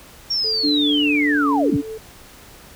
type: linear sweep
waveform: sine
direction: down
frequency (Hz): 5588 to 69.3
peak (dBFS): -18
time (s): 0.3-1.77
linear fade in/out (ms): 10
type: tone with tremolo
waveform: sine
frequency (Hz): 440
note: A4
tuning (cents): 0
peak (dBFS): -27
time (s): 0.44-1.98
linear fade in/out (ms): 5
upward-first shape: triangle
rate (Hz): 4.9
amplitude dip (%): 45
type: tone with pitch glide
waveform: sine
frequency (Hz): 293.4 to 285.7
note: D4 to D4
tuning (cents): -2 to -48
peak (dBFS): -17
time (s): 0.63-1.82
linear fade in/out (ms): 20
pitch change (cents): -46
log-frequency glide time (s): 1.4-1.46
effects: pink hiss -44 dBFS RMS until 2.75 s